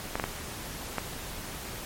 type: clicks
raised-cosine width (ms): 0.5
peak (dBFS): -13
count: 4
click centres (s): 0.155 / 0.198 / 0.24 / 0.983
effects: pink hiss -39 dBFS RMS until 1.85 s + MP3 64 kbps